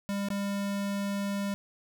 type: tone with dropouts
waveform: square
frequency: 200 Hz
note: G3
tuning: 35 cents sharp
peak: -30 dBFS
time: 0.09-1.54 s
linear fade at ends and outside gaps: 0 ms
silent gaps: 0.286-0.303 s
effects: none